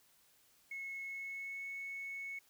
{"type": "tone with pitch glide", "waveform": "sine", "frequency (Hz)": [2185, 2207], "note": ["C#7", "C#7"], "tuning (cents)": [-26, -8], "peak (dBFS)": -40, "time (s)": [0.71, 2.39], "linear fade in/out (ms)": 5, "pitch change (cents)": 18, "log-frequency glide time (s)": [1.03, 1.67], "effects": ["tanh soft clip ceiling -37 dBFS", "white hiss -69 dBFS RMS until 2.49 s"]}